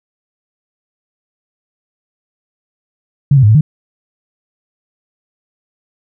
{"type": "tone with pitch steps", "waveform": "sine", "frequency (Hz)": [141.3, 132.7, 104.3, 109.4, 152.7], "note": ["C#3", "C3", "G#2", "A2", "D#3"], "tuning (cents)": [34, 25, 8, -9, -32], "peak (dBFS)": -4, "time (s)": [3.31, 3.61], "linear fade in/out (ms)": 5, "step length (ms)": 60, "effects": []}